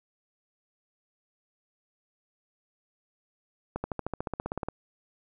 accelerating click train, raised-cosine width 1 ms, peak -17 dBFS, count 15, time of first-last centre 3.76-4.686 s, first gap 80 ms, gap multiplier 0.97, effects none

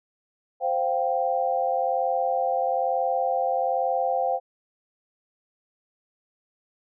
sine chord, C suspended fourth, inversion none, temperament equal with one note detuned, 523.3 / 702.9 / 784 Hz, C5 / F5 / G5, 0 / +11 / 0 cents, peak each -26 dBFS, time 0.6-4.4 s, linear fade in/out 50 ms, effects none

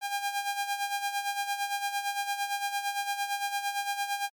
sawtooth tone with tremolo, 805 Hz, G5, 46 cents sharp, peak -23 dBFS, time 0.01-4.3 s, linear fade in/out 50 ms, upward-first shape sine, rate 8.8 Hz, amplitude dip 65%, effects MP3 96 kbps

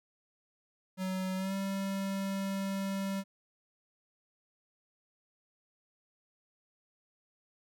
square tone with pitch glide, 187.3 to 195.03 Hz, F#3 to G3, +21 to -9 cents, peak -33 dBFS, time 0.97-3.24 s, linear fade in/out 50 ms, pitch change +70 cents, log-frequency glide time 1.36-1.54 s, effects none

